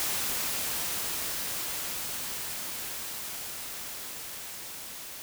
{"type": "noise with level ramp", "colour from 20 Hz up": "white", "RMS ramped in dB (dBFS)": [-30, -42], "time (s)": [0, 5.22], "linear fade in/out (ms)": 0, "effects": []}